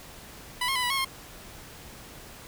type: tone with pitch steps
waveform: 15% pulse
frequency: 990 / 1074 / 1001 / 980 / 1090 / 1068 Hz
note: B5 / C6 / B5 / B5 / C#6 / C6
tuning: +4 / +45 / +23 / -14 / -29 / +35 cents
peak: -19 dBFS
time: 0.61-1.048 s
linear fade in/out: 5 ms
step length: 73 ms
effects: pink hiss -46 dBFS RMS until 2.47 s